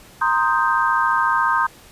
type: chord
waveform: sine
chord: C minor seventh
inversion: third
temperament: equal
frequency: 932.3 / 1046.5 / 1244.5 / 1568 Hz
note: Bb5 / C6 / Eb6 / G6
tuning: 0 / 0 / 0 / 0 cents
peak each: -21 dBFS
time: 0.21-1.67 s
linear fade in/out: 10 ms
effects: pink hiss -46 dBFS RMS until 1.91 s + resampled to 32000 Hz